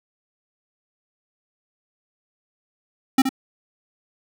square tone with echo, 264.9 Hz, C4, 22 cents sharp, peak -12 dBFS, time 3.18-3.22 s, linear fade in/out 5 ms, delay 72 ms, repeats 1, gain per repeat -8 dB, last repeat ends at 3.292 s, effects none

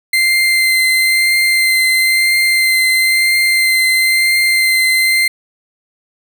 35% pulse tone with vibrato, 2080 Hz, C7, 11 cents flat, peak -8 dBFS, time 0.13-5.28 s, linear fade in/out 5 ms, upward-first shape triangle, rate 1 Hz, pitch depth 16 cents each way, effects none

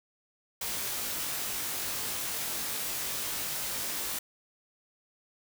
white noise with comb filter, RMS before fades -34 dBFS, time 0.61-4.19 s, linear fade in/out 5 ms, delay 20 ms, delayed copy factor +0.65, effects none

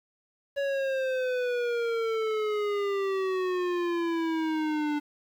square exponential sweep, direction down, 563 to 293.7 Hz, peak -27 dBFS, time 0.56-5 s, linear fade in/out 20 ms, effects low-pass 3000 Hz 12 dB/octave + 9-bit

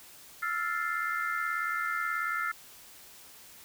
sine chord, F major seventh, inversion third, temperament equal, 1318.5 / 1396.9 / 1760 / 2093 Hz, E6 / F6 / A6 / C7, 0 / 0 / 0 / 0 cents, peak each -34 / -33 / -36 / -37 dBFS, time 0.42-2.52 s, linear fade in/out 10 ms, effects white hiss -52 dBFS RMS until 3.64 s

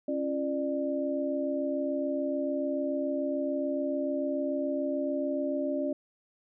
sine tone cluster, 274.8 / 341.7 / 596 Hz, C#4 / F4 / D5, -15 / -38 / +25 cents, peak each -31 / -36 / -31 dBFS, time 0.08-5.93 s, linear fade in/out 5 ms, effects none

